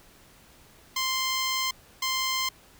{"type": "tone pair in turn", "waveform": "10% pulse", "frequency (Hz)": [1046.5, 1046.5], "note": ["C6", "C6"], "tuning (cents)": [0, 0], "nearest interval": "unison", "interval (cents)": 0, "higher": "neither", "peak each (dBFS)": -17, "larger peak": "neither", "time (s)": [[0.96, 1.71], [2.02, 2.49]], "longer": "first", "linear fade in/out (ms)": 5, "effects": ["pink hiss -55 dBFS RMS until 2.79 s"]}